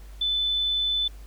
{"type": "tone", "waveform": "sine", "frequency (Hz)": 3509, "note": "A7", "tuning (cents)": -5, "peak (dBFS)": -22, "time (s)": [0.21, 1.08], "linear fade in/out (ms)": 5, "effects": ["added 50 Hz sine -40 dBFS peak until 1.26 s", "pink hiss -55 dBFS RMS until 1.26 s"]}